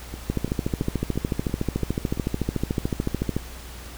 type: two click trains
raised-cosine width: 3 ms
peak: -20 / -10 dBFS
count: 7 / 43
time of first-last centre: 0.14-2.174 / 0.3-3.366 s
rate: 2.95 / 13.7 Hz
effects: added 60 Hz sine -38 dBFS peak until 3.97 s + pink hiss -42 dBFS RMS until 3.97 s